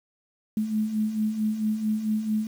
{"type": "beating tone pair", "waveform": "sine", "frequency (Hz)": [212.1, 216.6], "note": ["G#3", "A3"], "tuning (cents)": [37, -27], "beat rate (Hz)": 4.5, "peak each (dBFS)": [-31, -24], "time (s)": [0.57, 2.47], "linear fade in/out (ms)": 2, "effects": ["8-bit"]}